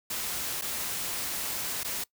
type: noise with dropouts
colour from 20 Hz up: white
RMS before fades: -33 dBFS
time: 0.1-2.04 s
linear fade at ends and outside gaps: 5 ms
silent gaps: 0.613-0.62 / 1.834-1.845 s
effects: noise-tail reverb RT60 0.1 s tail -22 dB re dry